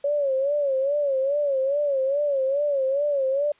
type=tone with vibrato; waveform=sine; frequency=557 Hz; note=C#5; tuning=8 cents sharp; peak=-20 dBFS; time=0.04-3.52 s; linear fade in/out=5 ms; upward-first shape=sine; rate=2.4 Hz; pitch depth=100 cents each way; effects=white hiss -59 dBFS RMS until 3.59 s + resampled to 8000 Hz